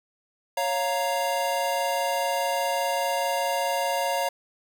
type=chord; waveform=square; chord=Bb minor; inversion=first; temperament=equal; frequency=554.4 / 698.5 / 932.3 Hz; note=Db5 / F5 / Bb5; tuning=0 / 0 / 0 cents; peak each=-29 dBFS; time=0.57-4.29 s; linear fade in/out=5 ms; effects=none